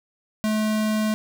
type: tone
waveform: square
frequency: 215.5 Hz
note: A3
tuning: 36 cents flat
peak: -21 dBFS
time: 0.44-1.14 s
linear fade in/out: 0 ms
effects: none